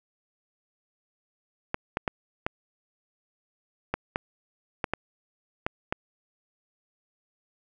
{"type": "clicks", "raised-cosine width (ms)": 0.5, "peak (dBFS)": -11, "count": 10, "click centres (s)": [1.744, 1.971, 2.078, 2.465, 3.94, 4.159, 4.842, 4.936, 5.665, 5.925], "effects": []}